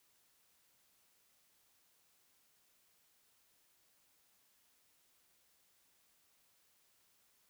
silence, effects white hiss -73 dBFS RMS until 7.49 s

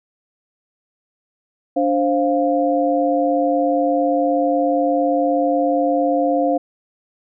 sine tone cluster, 291 / 527 / 698 Hz, D4 / C5 / F5, -16 / +12 / -1 cents, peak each -19 dBFS, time 1.76-6.58 s, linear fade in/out 10 ms, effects none

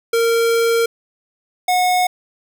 square tone pair in turn, 461.5 / 728.2 Hz, A#4 / F#5, -17 / -28 cents, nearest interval minor sixth, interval 789 cents, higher second, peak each -14 dBFS, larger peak neither, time 0.13-0.86 / 1.68-2.07 s, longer first, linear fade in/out 5 ms, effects none

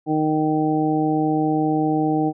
harmonic tone, 154.8 Hz, D#3, 9 cents flat, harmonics 1 / 2 / 3 / 4 / 5, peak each -26 / -19 / -27 / -32 / -24 dBFS, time 0.06-2.33 s, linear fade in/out 50 ms, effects none

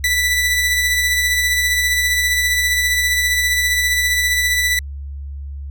sawtooth tone with tremolo, 1975.5 Hz, B6, in tune, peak -10 dBFS, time 0.04-4.79 s, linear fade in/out 2 ms, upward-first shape sine, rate 15 Hz, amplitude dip 30%, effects added 70 Hz sine -26 dBFS peak until 5.7 s

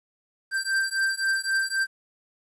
square beating tone pair, 1568 / 1571.8 Hz, G6 / G6, 0 / +4 cents, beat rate 3.8 Hz, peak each -27 dBFS, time 0.51-1.87 s, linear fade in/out 50 ms, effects resampled to 24000 Hz + 10-bit

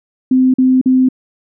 sine tone bursts, 258 Hz, C4, 24 cents flat, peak -7 dBFS, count 3, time 0.31-1.088 s, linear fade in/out 5 ms, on 230 ms, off 44 ms, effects none

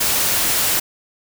white noise, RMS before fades -18 dBFS, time 0-0.8 s, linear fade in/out 10 ms, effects none

